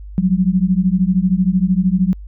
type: beating tone pair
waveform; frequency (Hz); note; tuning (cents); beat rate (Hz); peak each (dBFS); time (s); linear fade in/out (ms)
sine; 179.1 / 192.1; F3 / G3; +44 / -35; 13; -15; 0.18-2.13; 0
effects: added 50 Hz sine -30 dBFS peak until 2.27 s

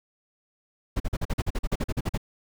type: noise bursts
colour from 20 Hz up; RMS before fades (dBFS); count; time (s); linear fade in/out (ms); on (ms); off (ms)
brown; -25; 15; 0.96-2.177; 10; 41; 43
effects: none

